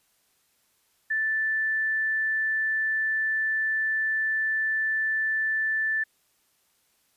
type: tone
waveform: sine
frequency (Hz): 1760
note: A6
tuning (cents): 0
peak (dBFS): -23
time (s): 1.1-6.04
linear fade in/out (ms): 10
effects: white hiss -68 dBFS RMS until 7.16 s + resampled to 32000 Hz